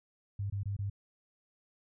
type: tone bursts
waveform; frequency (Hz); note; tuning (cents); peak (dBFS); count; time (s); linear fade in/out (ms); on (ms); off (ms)
sine; 100; G2; +35; -32; 4; 0.39-0.899; 5; 110; 23
effects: none